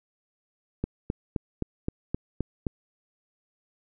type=click train; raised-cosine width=3 ms; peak=-14 dBFS; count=8; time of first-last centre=0.84-2.668 s; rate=3.83 Hz; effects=none